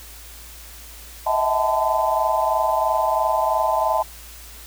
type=tone cluster; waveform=sine; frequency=632 / 655 / 767 / 876 / 1017 Hz; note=D#5 / E5 / G5 / A5 / C6; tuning=+27 / -11 / -38 / -8 / -50 cents; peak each=-25 / -24 / -27 / -21 / -24 dBFS; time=1.26-4.03 s; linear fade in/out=10 ms; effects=added 57 Hz sine -42 dBFS peak until 4.66 s + white hiss -42 dBFS RMS until 4.66 s